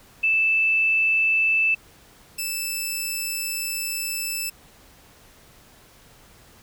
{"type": "tone pair in turn", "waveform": ["sine", "10% pulse"], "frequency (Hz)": [2637, 2637], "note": ["E7", "E7"], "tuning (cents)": [0, 0], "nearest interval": "unison", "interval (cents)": 0, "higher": "neither", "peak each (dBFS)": -17, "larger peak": "neither", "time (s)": [[0.23, 1.75], [2.38, 4.5]], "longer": "second", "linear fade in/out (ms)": 10, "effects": ["pink hiss -52 dBFS RMS until 6.62 s"]}